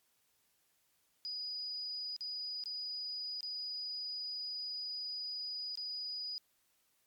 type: tone with dropouts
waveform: sine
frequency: 4937 Hz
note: D#8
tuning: 14 cents flat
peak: -38 dBFS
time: 1.25-6.38 s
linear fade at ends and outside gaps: 0 ms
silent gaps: 2.164-2.208 / 2.638-2.658 / 3.407-3.43 / 5.754-5.774 s
effects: white hiss -75 dBFS RMS until 7.06 s + MP3 96 kbps